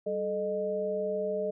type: tone cluster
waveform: sine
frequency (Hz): 194.7 / 433.5 / 613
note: G3 / A4 / D#5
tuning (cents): -12 / -26 / -26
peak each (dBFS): -39 / -32 / -31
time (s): 0.06-1.51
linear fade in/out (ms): 10
effects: none